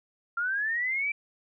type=linear sweep; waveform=sine; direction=up; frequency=1370 to 2349 Hz; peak=-26 dBFS; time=0.37-1.12 s; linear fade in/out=5 ms; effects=none